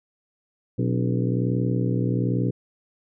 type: harmonic tone with a mistuned harmonic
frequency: 61 Hz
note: B1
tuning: 21 cents flat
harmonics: 2 / 3 / 4 / 5 / 6 / 7 / 8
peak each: -23 / -27 / -29 / -31 / -33 / -34 / -35 dBFS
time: 0.78-2.51 s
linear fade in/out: 10 ms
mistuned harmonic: 4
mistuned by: +140 cents
effects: none